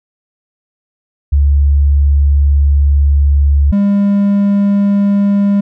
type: tone pair in turn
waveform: sine / triangle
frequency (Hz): 71.1 / 201.1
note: C#2 / G3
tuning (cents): +45 / +44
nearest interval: octave + tritone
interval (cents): 1799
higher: second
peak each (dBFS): -6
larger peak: neither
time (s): 1.32-3.72 / 3.72-5.61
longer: first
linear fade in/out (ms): 10
effects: none